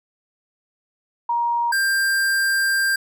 sine / square tone pair in turn, 944 / 1587.6 Hz, A#5 / G6, +22 / +22 cents, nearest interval major sixth, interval 900 cents, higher second, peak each -18 dBFS, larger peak neither, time 1.29-1.72 / 1.72-2.96 s, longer second, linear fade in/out 5 ms, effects none

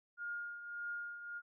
sine tone with tremolo, 1419 Hz, F6, 27 cents sharp, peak -38 dBFS, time 0.17-1.42 s, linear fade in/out 50 ms, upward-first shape triangle, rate 1.7 Hz, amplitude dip 65%, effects none

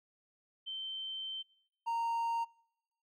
sine / triangle tone pair in turn, 3104 / 925.5 Hz, G7 / A#5, -18 / -13 cents, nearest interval octave + major sixth, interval 2095 cents, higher first, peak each -38 / -30 dBFS, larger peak second, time 0.66-1.43 / 1.86-2.45 s, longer first, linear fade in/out 20 ms, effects noise-tail reverb RT60 0.9 s tail -26 dB re dry

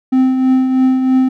triangle tone with tremolo, 259.7 Hz, C4, 13 cents flat, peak -5 dBFS, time 0.12-1.29 s, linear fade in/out 10 ms, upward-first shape triangle, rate 3.1 Hz, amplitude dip 50%, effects none

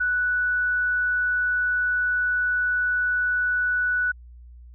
sine tone, 1480 Hz, F#6, in tune, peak -20 dBFS, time 0-4.12 s, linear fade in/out 10 ms, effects added 60 Hz sine -42 dBFS peak until 4.74 s

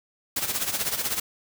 white noise with tremolo, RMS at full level -25 dBFS, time 0.36-1.2 s, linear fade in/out 5 ms, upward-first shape sine, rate 16 Hz, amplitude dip 70%, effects none

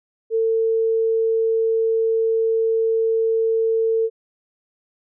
sine tone, 450 Hz, A4, 39 cents sharp, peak -16 dBFS, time 0.3-4.1 s, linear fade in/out 50 ms, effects none

